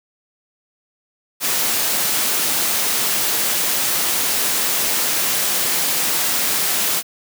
white noise, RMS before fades -19 dBFS, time 1.4-7.03 s, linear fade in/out 50 ms, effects high-pass 150 Hz 12 dB/octave

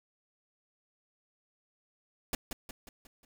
pink noise with echo, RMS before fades -32 dBFS, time 2.33-2.35 s, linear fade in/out 2 ms, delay 180 ms, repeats 5, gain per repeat -6 dB, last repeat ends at 3.25 s, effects none

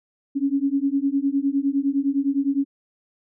sine beating tone pair, 272.7 / 282.5 Hz, C#4 / C#4, -28 / +33 cents, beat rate 9.8 Hz, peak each -22 dBFS, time 0.35-2.65 s, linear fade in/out 20 ms, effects none

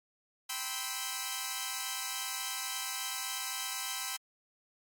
5% pulse chord, C major seventh, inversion second, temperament equal with one note detuned, 784 / 987.8 / 1046.5 / 1301.1 Hz, G5 / B5 / C6 / E6, 0 / 0 / 0 / -23 cents, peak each -29 dBFS, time 0.49-4.17 s, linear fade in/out 10 ms, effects Opus 48 kbps

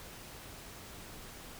silence, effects pink hiss -49 dBFS RMS until 1.59 s

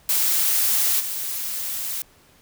blue noise with level steps, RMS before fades -20 / -28 dBFS, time 0.09-2.02 s, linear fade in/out 2 ms, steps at 0.99 s, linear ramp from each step 20 ms, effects pink hiss -55 dBFS RMS until 2.41 s

